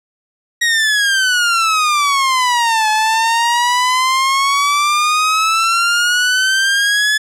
sawtooth exponential two-way sweep, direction down then up, 1902 to 856 to 1723 Hz, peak -8 dBFS, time 0.61-7.18 s, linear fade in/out 10 ms, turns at 2.89 s, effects low-pass 9000 Hz 12 dB/octave

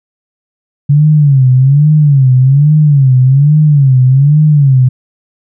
sine tone with vibrato, 140 Hz, C#3, 18 cents sharp, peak -3 dBFS, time 0.89-4.89 s, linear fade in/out 10 ms, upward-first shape sine, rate 1.2 Hz, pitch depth 160 cents each way, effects none

